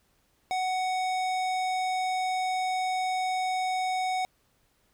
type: tone with hard clipping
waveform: sine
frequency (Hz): 744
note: F#5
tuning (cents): +9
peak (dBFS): -28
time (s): 0.51-4.25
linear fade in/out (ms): 0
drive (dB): 16
effects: pink hiss -69 dBFS RMS until 4.93 s